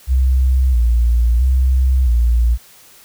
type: tone with vibrato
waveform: sine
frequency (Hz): 61.6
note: B1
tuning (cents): -4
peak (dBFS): -10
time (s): 0.07-2.58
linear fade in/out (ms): 50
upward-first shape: square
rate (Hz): 0.75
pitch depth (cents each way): 83
effects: white hiss -45 dBFS RMS until 3.04 s